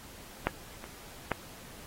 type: clicks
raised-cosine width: 0.5 ms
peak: -11 / -27 / -13 dBFS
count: 3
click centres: 0.47 / 0.841 / 1.317 s
effects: pink hiss -50 dBFS RMS until 1.86 s + AAC 48 kbps